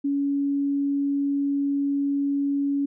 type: tone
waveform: sine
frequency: 281.2 Hz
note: C#4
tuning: 25 cents sharp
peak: -21 dBFS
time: 0.04-2.86 s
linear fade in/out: 10 ms
effects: none